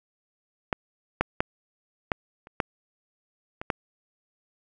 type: clicks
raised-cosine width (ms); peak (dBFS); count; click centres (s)
0.5; -9 / -6 / -7 / -8 / -30 / -8 / -19 / -9; 8; 0.728 / 1.21 / 1.405 / 2.118 / 2.471 / 2.602 / 3.615 / 3.702
effects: none